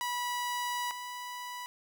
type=tone pair in turn; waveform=sawtooth; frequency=977 / 984.4 Hz; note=B5 / B5; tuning=-19 / -6 cents; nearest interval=unison; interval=13 cents; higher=second; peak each=-28 / -35 dBFS; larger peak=first; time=0.01-0.91 / 0.91-1.66 s; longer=first; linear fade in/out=0 ms; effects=none